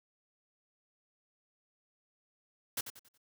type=noise with echo; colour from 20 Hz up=white; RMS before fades=-35 dBFS; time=2.77-2.81 s; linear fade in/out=5 ms; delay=92 ms; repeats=4; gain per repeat=-9 dB; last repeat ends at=3.178 s; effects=none